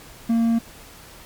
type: tone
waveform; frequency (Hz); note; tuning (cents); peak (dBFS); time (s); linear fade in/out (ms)
triangle; 230; A#3; -23; -14; 0.29-0.59; 10
effects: pink hiss -44 dBFS RMS until 1.25 s + MP3 96 kbps

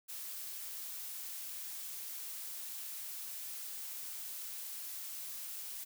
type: noise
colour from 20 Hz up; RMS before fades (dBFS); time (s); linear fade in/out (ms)
blue; -44; 0.08-5.85; 20
effects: none

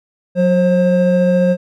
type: tone pair together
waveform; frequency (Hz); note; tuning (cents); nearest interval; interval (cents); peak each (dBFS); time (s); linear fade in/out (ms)
triangle; 182.45 / 533; F#3 / C5; -24 / +32; octave + perfect fifth; 1856; -11; 0.35-1.57; 50
effects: none

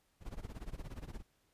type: noise with tremolo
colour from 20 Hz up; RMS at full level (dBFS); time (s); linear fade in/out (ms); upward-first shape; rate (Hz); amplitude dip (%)
brown; -41; 0.2-1.23; 50; sine; 17; 90
effects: pink hiss -75 dBFS RMS until 1.53 s + resampled to 32000 Hz

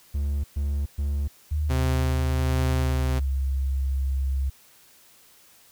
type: tone bursts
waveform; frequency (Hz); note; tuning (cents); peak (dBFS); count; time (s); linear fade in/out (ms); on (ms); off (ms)
triangle; 71.2; C#2; +47; -21; 3; 0.14-1.28; 10; 300; 120
type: tone with pitch glide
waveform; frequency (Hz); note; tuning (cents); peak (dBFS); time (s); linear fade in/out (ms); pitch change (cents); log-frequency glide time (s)
sine; 75.4 to 67.17; D2 to C2; +46 to +46; -22; 1.51-4.5; 10; -200; 2.73-3.29
type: tone with tremolo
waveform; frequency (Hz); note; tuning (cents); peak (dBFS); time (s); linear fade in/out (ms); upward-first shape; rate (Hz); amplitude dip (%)
sawtooth; 130; C3; -11; -20; 1.69-3.2; 20; sine; 1.3; 30
effects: white hiss -55 dBFS RMS until 5.71 s

